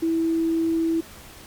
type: tone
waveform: sine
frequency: 327.9 Hz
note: E4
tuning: 9 cents flat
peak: -19 dBFS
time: 0.02-1.01 s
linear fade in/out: 10 ms
effects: pink hiss -44 dBFS RMS until 1.46 s + MP3 96 kbps